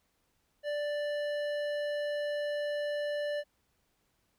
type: tone with hard clipping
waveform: sine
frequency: 587.3 Hz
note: D5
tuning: in tune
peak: -33 dBFS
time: 0.63-3.44 s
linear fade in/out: 50 ms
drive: 12 dB
effects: pink hiss -75 dBFS RMS until 4.38 s